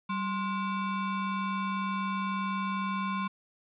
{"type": "ring-modulated tone", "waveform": "square", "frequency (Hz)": 622.3, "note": "D#5", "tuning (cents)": 0, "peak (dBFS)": -27, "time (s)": [0.09, 3.28], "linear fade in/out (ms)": 10, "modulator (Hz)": 429, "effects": ["resampled to 8000 Hz", "10-bit"]}